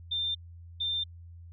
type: tone pair in turn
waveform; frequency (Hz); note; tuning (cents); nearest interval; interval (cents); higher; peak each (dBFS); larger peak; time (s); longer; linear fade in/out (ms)
sine; 3591 / 3591; A7 / A7; +35 / +35; unison; 0; neither; -28; neither; 0.11-0.35 / 0.8-1.04; neither; 10
effects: added 85 Hz sine -45 dBFS peak until 1.52 s